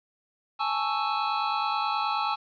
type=chord; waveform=square; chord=A major seventh; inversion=third; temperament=equal with one note detuned; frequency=830.6 / 880 / 1112.6 / 1318.5 Hz; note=G#5 / A5 / C#6 / E6; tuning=0 / 0 / +6 / 0 cents; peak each=-31 / -32 / -33 / -31 dBFS; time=0.59-2.36 s; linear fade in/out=20 ms; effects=resampled to 11025 Hz + 9-bit